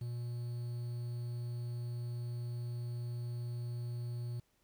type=tone with quantisation; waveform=triangle; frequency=120 Hz; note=B2; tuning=49 cents flat; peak=-35 dBFS; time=0.01-4.4 s; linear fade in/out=5 ms; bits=10; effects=pink hiss -75 dBFS RMS until 4.63 s